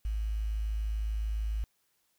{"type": "tone with quantisation", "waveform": "sine", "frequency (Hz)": 53.5, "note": "A1", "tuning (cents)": -48, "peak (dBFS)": -29, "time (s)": [0.05, 1.64], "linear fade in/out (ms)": 0, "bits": 9, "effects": ["white hiss -74 dBFS RMS until 2.18 s"]}